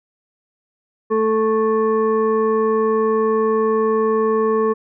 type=tone with frequency modulation; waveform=sine; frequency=440 Hz; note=A4; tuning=in tune; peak=-14 dBFS; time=1.1-4.74 s; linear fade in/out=20 ms; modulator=660 Hz; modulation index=0.8; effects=none